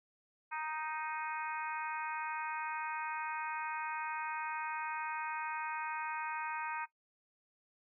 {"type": "harmonic tone", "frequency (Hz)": 311.1, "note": "D#4", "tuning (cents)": 0, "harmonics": [3, 4, 5, 6, 7, 8], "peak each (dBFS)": [-39, -45, -44, -51, -48, -47], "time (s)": [0.51, 6.86], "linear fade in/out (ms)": 20, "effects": ["noise-tail reverb RT60 0.1 s tail -17 dB re dry"]}